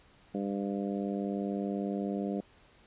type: harmonic tone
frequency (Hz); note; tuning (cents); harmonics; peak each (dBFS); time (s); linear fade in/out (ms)
100; G2; +35; 2 / 3 / 4 / 5 / 6 / 7; -33 / -37 / -39 / -41 / -43 / -44; 0.34-2.41; 10
effects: pink hiss -61 dBFS RMS until 2.86 s + resampled to 8000 Hz